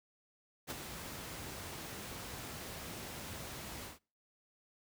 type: noise with ADSR envelope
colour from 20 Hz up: pink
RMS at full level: -39 dBFS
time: 0.67-3.99 s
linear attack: 35 ms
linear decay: 26 ms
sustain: -6 dB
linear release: 140 ms
effects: noise-tail reverb RT60 0.4 s tail -26 dB re dry + high-pass 60 Hz 12 dB/octave